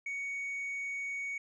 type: tone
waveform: sine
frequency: 2234 Hz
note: C#7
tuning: 13 cents sharp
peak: -32 dBFS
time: 0.06-1.38 s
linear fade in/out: 5 ms
effects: tanh soft clip ceiling -34 dBFS